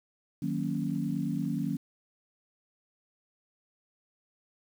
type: chord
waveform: sine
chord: D# minor seventh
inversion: none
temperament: equal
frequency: 155.56 / 185 / 233.1 / 277.2 Hz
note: D#3 / F#3 / A#3 / C#4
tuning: 0 / 0 / 0 / 0 cents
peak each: -34 dBFS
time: 0.42-1.77 s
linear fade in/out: 5 ms
effects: 9-bit